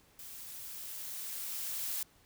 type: noise with level ramp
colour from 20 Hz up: blue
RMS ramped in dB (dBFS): -48 to -36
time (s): 0.19-2.03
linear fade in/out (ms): 2
effects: pink hiss -65 dBFS RMS until 2.25 s